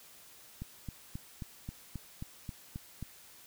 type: click train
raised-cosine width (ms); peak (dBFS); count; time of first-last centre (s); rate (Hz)
5; -27; 10; 0.62-3.026; 3.74
effects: white hiss -56 dBFS RMS until 3.46 s